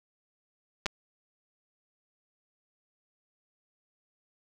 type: clicks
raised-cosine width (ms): 0.2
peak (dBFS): -12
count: 2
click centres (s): 0.859 / 0.864
effects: none